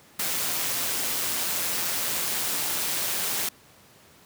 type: noise with amplitude modulation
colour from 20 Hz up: white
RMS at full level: -26 dBFS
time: 0.19-3.49 s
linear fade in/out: 5 ms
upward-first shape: sine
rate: 173 Hz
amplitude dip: 35%
effects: pink hiss -54 dBFS RMS until 4.25 s + high-pass 100 Hz 12 dB/octave